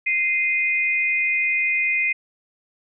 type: tone pair together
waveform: sine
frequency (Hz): 2087 / 2478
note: C7 / D#7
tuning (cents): -5 / -8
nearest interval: minor third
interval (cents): 297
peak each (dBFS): -21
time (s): 0.06-2.13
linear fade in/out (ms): 10
effects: none